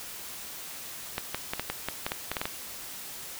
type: clicks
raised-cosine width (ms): 0.3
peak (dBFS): -13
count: 12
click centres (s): 1.181 / 1.346 / 1.535 / 1.596 / 1.7 / 1.886 / 2.065 / 2.119 / 2.316 / 2.368 / 2.415 / 2.455
effects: white hiss -41 dBFS RMS until 3.39 s